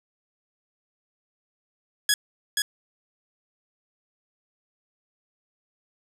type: tone with echo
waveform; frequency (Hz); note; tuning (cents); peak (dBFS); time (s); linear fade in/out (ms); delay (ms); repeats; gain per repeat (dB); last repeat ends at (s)
10% pulse; 1674; G#6; +13; -9; 2.09-2.14; 2; 480; 1; -4; 2.62
effects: none